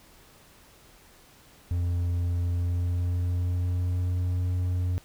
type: tone with pitch glide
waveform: triangle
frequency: 87.31 to 89.87 Hz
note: F2 to F#2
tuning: 0 to -50 cents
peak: -22 dBFS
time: 1.71-4.98 s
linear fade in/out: 0 ms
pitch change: +50 cents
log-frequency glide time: 2.42-4.17 s
effects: pink hiss -55 dBFS RMS until 5.04 s